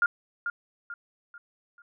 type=tone with echo; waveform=sine; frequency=1410 Hz; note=F6; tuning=16 cents sharp; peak=-19 dBFS; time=0.02-0.06 s; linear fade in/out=2 ms; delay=440 ms; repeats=4; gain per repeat=-8 dB; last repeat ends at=1.82 s; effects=none